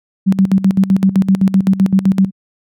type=tone with tremolo; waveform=sine; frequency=192 Hz; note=G3; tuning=36 cents flat; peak=-6 dBFS; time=0.26-2.31 s; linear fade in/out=20 ms; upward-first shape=square; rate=7.8 Hz; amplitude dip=80%; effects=high-pass 100 Hz 12 dB/octave